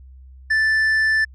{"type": "tone with tanh clipping", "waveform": "sine", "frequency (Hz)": 1760, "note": "A6", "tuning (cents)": 0, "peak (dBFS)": -16, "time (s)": [0.5, 1.25], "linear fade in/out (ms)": 10, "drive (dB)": 5, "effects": ["added 65 Hz sine -40 dBFS peak until 1.34 s"]}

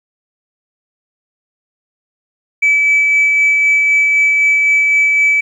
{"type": "tone with tremolo", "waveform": "sine", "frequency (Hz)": 2300, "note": "D7", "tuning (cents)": -37, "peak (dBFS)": -6, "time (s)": [2.62, 5.41], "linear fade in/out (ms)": 10, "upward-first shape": "sine", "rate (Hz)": 3.9, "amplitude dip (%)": 25, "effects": ["tanh soft clip ceiling -5 dBFS", "8-bit"]}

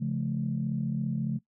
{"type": "chord", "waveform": "sine", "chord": "Db augmented", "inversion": "none", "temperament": "just", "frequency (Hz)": [138.59, 173.24, 216.5], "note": ["Db3", "F3", "A3"], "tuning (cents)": [0, -14, -28], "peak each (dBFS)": [-30, -33, -31], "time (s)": [0, 1.39], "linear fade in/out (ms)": 20, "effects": ["noise-tail reverb RT60 0.1 s tail -19 dB re dry", "tanh soft clip ceiling -18 dBFS"]}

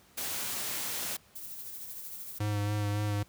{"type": "noise", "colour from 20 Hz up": "white", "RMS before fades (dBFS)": -35, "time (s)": [0.17, 1.17], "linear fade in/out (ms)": 10}
{"type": "noise with tremolo", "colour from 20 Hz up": "violet", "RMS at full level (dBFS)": -41, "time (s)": [1.35, 2.39], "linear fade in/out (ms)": 10, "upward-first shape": "sine", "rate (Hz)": 13, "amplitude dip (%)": 35}
{"type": "tone with vibrato", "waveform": "square", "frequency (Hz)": 103.83, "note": "G#2", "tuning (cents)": 0, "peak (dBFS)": -29, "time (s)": [2.4, 3.23], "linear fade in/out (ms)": 5, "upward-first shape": "sine", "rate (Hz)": 3.6, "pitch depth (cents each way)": 22}
{"effects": ["pink hiss -61 dBFS RMS until 3.28 s", "high-pass 60 Hz 12 dB/octave"]}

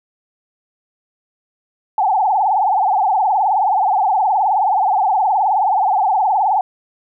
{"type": "tone with vibrato", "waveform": "sine", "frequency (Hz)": 806, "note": "G5", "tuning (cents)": 48, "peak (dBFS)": -12, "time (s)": [1.98, 6.61], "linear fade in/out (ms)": 2, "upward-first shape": "triangle", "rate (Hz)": 19, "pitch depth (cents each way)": 200, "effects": []}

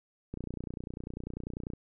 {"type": "click train", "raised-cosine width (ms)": 3, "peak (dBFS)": -25, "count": 43, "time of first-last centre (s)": [0.34, 1.735], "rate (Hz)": 30.1, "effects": []}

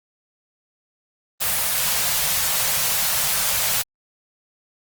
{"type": "band-stop noise", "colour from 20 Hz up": "white", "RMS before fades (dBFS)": -21, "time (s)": [1.4, 3.83], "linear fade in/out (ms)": 20, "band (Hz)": [200, 490], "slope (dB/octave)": 48, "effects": ["Opus 24 kbps"]}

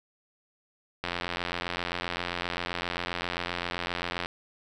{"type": "click train", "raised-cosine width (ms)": 0.3, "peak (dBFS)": -14, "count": 283, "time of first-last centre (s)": [1.04, 4.259], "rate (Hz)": 87.6, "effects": []}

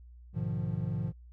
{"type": "chord", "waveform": "triangle", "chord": "F half-diminished seventh", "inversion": "first", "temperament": "equal with one note detuned", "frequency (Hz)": [103.83, 123.47, 152.63, 174.61], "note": ["Ab2", "Cb3", "Eb3", "F3"], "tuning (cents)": [0, 0, -33, 0], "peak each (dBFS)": -34, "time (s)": [0.33, 1.13], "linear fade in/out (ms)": 50, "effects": ["added 60 Hz sine -49 dBFS peak until 1.32 s"]}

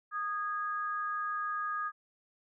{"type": "tone pair together", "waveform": "sine", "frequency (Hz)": [1235.4, 1649], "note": ["D#6", "G#6"], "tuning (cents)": [-13, -13], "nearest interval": "perfect fourth", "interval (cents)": 500, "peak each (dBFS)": [-33, -38], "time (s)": [0.11, 1.92], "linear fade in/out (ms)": 50, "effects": []}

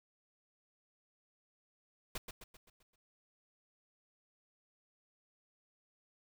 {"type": "noise with echo", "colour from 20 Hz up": "pink", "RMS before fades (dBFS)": -40, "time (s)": [2.15, 2.18], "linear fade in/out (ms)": 5, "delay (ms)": 130, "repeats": 6, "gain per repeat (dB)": -6, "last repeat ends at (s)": 2.96, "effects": []}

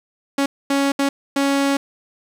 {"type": "tone bursts at uneven times", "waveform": "sawtooth", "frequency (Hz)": 277.8, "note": "C#4", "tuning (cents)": 4, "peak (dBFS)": -12, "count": 4, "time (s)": [[0.38, 0.46], [0.7, 0.92], [0.99, 1.09], [1.36, 1.77]], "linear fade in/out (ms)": 5, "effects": ["low-pass 10000 Hz 12 dB/octave", "7-bit"]}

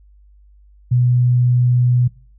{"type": "tone", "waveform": "sine", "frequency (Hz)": 123.47, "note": "B2", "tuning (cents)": 0, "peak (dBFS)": -11, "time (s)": [0.91, 2.08], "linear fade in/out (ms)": 10, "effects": ["noise-tail reverb RT60 0.4 s tail -21 dB re dry", "added 50 Hz sine -45 dBFS peak until 2.38 s"]}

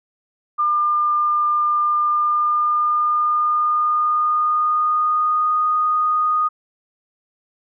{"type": "tone with pitch glide", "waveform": "sine", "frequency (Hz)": [1201, 1236.2], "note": ["D6", "D#6"], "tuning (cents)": [38, -12], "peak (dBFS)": -15, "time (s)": [0.58, 6.49], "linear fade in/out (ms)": 20, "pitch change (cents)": 50, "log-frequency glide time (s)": [2.01, 5.62], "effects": []}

